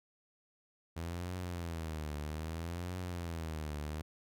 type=tone with vibrato; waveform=sawtooth; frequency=82.2 Hz; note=E2; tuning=4 cents flat; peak=-34 dBFS; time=0.96-4.02 s; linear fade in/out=10 ms; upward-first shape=triangle; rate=0.62 Hz; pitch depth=190 cents each way; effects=none